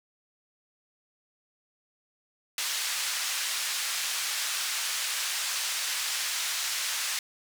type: band-pass noise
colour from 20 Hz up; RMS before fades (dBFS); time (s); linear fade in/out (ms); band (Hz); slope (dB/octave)
white; -31; 2.58-7.19; 2; 1300 to 7400; 12
effects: none